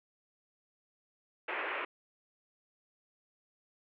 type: band-pass noise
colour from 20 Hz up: white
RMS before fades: -37 dBFS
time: 1.48-1.85 s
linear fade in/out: 5 ms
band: 320 to 2600 Hz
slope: 48 dB/octave
effects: none

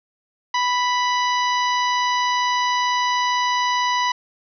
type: harmonic tone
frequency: 987.8 Hz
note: B5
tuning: in tune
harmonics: 1 / 2 / 3 / 4 / 5 / 6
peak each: -19 / -25 / -29 / -31 / -33 / -35 dBFS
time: 0.54-4.12 s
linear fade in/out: 5 ms
effects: none

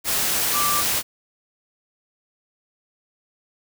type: tone in noise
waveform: sine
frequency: 1174.7 Hz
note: D6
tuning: in tune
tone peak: -22 dBFS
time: 0.52-0.84 s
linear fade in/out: 50 ms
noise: white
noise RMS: -22 dBFS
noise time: 0.04-1.03 s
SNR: -3 dB
effects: none

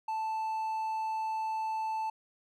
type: tone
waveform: triangle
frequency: 880 Hz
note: A5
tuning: in tune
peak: -29 dBFS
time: 0.08-2.1 s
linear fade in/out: 5 ms
effects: none

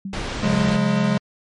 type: tone with exponential decay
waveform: sine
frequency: 193.9 Hz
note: G3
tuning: 19 cents flat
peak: -24 dBFS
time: 0.05-0.38 s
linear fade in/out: 5 ms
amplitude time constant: 70 ms
type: noise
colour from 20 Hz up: pink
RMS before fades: -27 dBFS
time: 0.13-0.76 s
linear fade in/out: 2 ms
type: chord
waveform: square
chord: C# suspended fourth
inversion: none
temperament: equal with one note detuned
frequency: 138.59 / 180.25 / 207.7 Hz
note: C#3 / F#3 / G#3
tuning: 0 / -45 / 0 cents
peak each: -24 / -23 / -20 dBFS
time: 0.43-1.18 s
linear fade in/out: 5 ms
effects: low-pass 5000 Hz 12 dB/octave + MP3 48 kbps

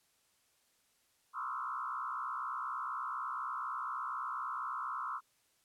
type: tone with frequency modulation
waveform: sine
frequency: 1193 Hz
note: D6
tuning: 27 cents sharp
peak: -36 dBFS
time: 1.33-5.21 s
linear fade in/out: 50 ms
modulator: 64.1 Hz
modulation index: 2.9
effects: white hiss -73 dBFS RMS until 5.64 s + low-pass 12000 Hz 12 dB/octave

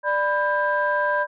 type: tone cluster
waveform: sine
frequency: 591 / 991 / 1593 Hz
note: D5 / B5 / G6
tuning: +11 / +6 / +27 cents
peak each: -23 dBFS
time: 0.03-1.27 s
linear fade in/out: 50 ms
effects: tanh soft clip ceiling -10 dBFS

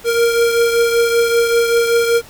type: beating tone pair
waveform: square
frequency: 466.2 / 471.4 Hz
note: A#4 / A#4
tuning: 0 / +19 cents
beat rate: 5.2 Hz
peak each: -13 / -21 dBFS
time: 0.04-2.22 s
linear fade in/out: 50 ms
effects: pink hiss -40 dBFS RMS until 2.29 s

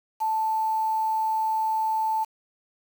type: tone with quantisation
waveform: sine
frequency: 880 Hz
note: A5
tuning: in tune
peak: -22 dBFS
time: 0.2-2.25 s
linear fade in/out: 20 ms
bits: 7
effects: none

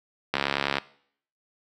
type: click train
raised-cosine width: 0.3 ms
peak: -7 dBFS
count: 32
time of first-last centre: 0.34-0.783 s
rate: 69.9 Hz
effects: noise-tail reverb RT60 0.6 s tail -20 dB re dry + high-pass 150 Hz 12 dB/octave

